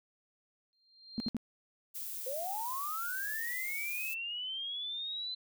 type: tone with exponential growth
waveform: sine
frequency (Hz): 4186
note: C8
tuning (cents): 0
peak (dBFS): -36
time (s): 0.73-1.29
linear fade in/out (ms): 0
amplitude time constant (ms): 120
type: tone bursts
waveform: sine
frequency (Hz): 230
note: A#3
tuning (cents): -23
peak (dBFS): -30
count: 3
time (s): 1.18-1.367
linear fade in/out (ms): 0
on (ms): 21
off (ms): 62
type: noise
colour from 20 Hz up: violet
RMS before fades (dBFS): -41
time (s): 1.94-4.15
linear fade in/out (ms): 20
type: linear sweep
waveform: sine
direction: up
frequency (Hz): 493.9 to 4055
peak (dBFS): -36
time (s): 2.26-5.35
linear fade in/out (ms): 10
effects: none